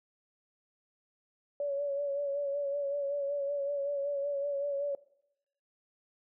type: tone with vibrato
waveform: sine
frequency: 566 Hz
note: C#5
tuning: 36 cents sharp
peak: -30 dBFS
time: 1.6-4.95 s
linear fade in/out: 2 ms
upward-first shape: sine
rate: 5.3 Hz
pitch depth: 37 cents each way
effects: noise-tail reverb RT60 0.8 s tail -21 dB re dry